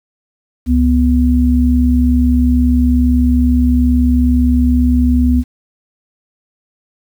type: tone pair together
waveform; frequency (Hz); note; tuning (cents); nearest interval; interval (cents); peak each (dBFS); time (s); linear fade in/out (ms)
sine; 69.3 / 247; C#2 / B3; 0 / 0; octave + minor seventh; 2200; -11; 0.66-5.44; 50
effects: 7-bit